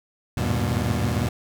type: tone cluster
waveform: 25% pulse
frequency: 77.8 / 97.9 / 105.4 / 120.2 / 126 Hz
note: D#2 / G2 / G#2 / B2 / B2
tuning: 0 / -2 / +26 / -46 / +35 cents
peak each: -24 / -23 / -28 / -22 / -30 dBFS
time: 0.37-1.29 s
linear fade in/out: 5 ms
effects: none